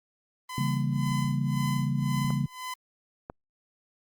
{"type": "tone with tremolo", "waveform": "sawtooth", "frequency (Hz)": 1014, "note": "B5", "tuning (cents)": 45, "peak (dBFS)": -29, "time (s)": [0.49, 2.74], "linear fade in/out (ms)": 5, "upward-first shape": "sine", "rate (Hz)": 1.9, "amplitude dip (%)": 90}
{"type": "chord", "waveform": "sine", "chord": "C# diminished seventh", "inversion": "none", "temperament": "equal", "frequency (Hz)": [138.59, 164.81, 196, 233.1], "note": ["C#3", "E3", "G3", "Bb3"], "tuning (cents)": [0, 0, 0, 0], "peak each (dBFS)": [-27, -33, -32, -33], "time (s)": [0.58, 2.46], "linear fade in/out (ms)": 2}
{"type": "clicks", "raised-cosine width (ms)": 1, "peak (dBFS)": -23, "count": 2, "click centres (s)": [2.305, 3.299]}
{"effects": ["Opus 32 kbps"]}